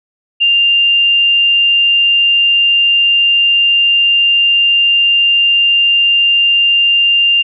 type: tone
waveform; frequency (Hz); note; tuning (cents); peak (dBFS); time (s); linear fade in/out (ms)
sine; 2794; F7; 0; -7; 0.4-7.43; 20
effects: none